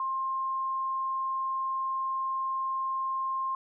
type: tone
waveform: sine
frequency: 1060 Hz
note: C6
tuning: 22 cents sharp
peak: -28 dBFS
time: 0-3.55 s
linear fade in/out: 2 ms
effects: none